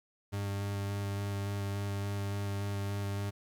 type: tone with vibrato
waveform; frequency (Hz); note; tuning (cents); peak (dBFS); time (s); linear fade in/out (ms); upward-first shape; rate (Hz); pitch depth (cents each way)
40% pulse; 100.3; G2; +40; -32; 0.32-3.31; 20; square; 3.5; 9
effects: 11-bit